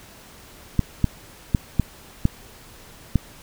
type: clicks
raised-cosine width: 5 ms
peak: -4 dBFS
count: 6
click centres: 0.793 / 1.043 / 1.548 / 1.797 / 2.254 / 3.157 s
effects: pink hiss -46 dBFS RMS until 3.42 s